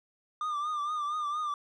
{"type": "tone with vibrato", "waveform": "triangle", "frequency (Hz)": 1200, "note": "D6", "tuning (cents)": 37, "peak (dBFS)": -28, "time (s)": [0.41, 1.54], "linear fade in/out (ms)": 2, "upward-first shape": "triangle", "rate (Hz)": 4.3, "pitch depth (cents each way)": 71, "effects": ["resampled to 22050 Hz"]}